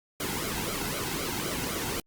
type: noise with flanger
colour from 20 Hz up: pink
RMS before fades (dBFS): -32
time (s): 0.2-2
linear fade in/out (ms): 2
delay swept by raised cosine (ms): 1.1 to 1.74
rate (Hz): 3.9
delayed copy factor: -0.65
effects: Opus 48 kbps